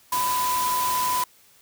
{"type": "tone in noise", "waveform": "sine", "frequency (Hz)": 999, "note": "B5", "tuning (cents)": 20, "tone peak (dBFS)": -22, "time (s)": [0.12, 1.24], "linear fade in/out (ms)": 5, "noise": "white", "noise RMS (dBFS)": -29, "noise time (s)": [0.12, 1.24], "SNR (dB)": 4, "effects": ["white hiss -56 dBFS RMS until 1.61 s"]}